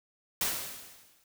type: noise with exponential decay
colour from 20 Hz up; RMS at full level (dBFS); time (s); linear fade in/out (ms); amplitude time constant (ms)
white; -28; 0.41-1.24; 2; 180
effects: none